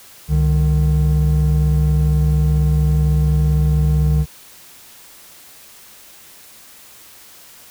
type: tone pair together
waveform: triangle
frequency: 67.7 / 151.98 Hz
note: C#2 / D#3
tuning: -40 / -40 cents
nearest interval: octave + major second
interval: 1400 cents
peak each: -13 dBFS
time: 0.28-4.26 s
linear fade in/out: 50 ms
effects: white hiss -43 dBFS RMS until 7.7 s